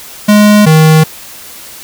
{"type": "tone pair in turn", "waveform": "square", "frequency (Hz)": [208.8, 157.27], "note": ["G#3", "D#3"], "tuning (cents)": [10, 19], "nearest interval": "perfect fourth", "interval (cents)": 491, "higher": "first", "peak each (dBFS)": -3, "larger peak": "neither", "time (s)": [[0.28, 0.66], [0.66, 1.04]], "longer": "neither", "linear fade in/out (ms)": 10, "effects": ["white hiss -30 dBFS RMS until 1.83 s"]}